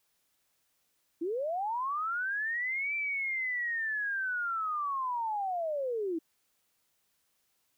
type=linear two-way sweep; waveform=sine; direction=up then down; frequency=310.8 to 2349 to 310.8 Hz; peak=-30 dBFS; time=1.21-6.19 s; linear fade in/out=10 ms; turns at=2.95 s; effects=white hiss -75 dBFS RMS until 7.77 s